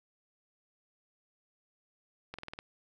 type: slowing click train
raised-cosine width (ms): 0.3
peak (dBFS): -25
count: 6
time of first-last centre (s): 2.34-2.589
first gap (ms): 46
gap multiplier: 1.04
effects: none